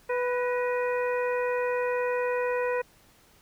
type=harmonic tone with a mistuned harmonic; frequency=493.9 Hz; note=B4; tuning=in tune; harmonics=1 / 2 / 3 / 4 / 5; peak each=-26 / -33 / -37 / -37 / -39 dBFS; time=0.09-2.82 s; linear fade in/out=10 ms; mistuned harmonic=4; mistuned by=-64 cents; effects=pink hiss -59 dBFS RMS until 3.41 s